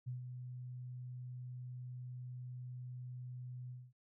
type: tone with ADSR envelope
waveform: sine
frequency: 125 Hz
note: B2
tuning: 21 cents sharp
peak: -38 dBFS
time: 0.06-3.93 s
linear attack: 20 ms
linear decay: 130 ms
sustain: -6 dB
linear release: 230 ms
effects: none